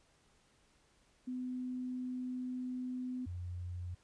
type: tone pair in turn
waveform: sine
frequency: 252.5 / 88.76 Hz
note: B3 / F2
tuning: +39 / +29 cents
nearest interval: octave + tritone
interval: 1810 cents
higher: first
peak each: -37 / -39 dBFS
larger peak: first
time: 1.27-3.26 / 3.26-3.95 s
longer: first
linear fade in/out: 10 ms
effects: pink hiss -70 dBFS RMS until 4.03 s + resampled to 22050 Hz